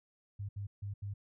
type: tone bursts at uneven times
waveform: sine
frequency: 100.7 Hz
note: G2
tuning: 47 cents sharp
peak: -37 dBFS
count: 4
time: 0.39-0.49 / 0.56-0.67 / 0.82-0.94 / 1.02-1.14 s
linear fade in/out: 10 ms
effects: none